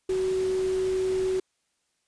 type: tone in noise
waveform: sine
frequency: 375.3 Hz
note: F#4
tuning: 25 cents sharp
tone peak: -23 dBFS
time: 0.09-1.4 s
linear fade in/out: 5 ms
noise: pink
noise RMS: -41 dBFS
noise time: 0.09-1.4 s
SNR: +15 dB
effects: white hiss -74 dBFS RMS until 2.07 s + resampled to 22050 Hz